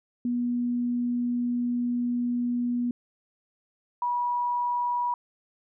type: tone pair in turn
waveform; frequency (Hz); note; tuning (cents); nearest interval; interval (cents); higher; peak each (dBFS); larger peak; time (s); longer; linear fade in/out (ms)
sine; 242.5 / 970; B3 / B5; -31 / -31; 2 octaves; 2400; second; -24; neither; 0.25-2.91 / 4.02-5.14; first; 2
effects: none